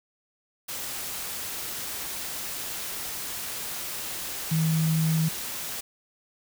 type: tone in noise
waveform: sine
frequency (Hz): 159.7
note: D#3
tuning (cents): +45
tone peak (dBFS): -21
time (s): 4.51-5.29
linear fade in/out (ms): 10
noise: white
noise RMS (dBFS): -34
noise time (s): 0.68-5.81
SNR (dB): +10
effects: none